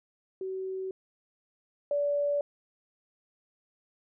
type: tone pair in turn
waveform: sine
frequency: 378.6 / 577 Hz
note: F#4 / D5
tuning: +40 / -31 cents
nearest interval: perfect fifth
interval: 729 cents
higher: second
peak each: -32 / -25 dBFS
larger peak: second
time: 0.41-0.91 / 1.91-2.41 s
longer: neither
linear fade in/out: 2 ms
effects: none